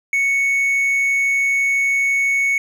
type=tone; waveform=triangle; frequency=2217 Hz; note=C#7; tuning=in tune; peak=-13 dBFS; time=0.13-2.58 s; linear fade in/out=2 ms; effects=none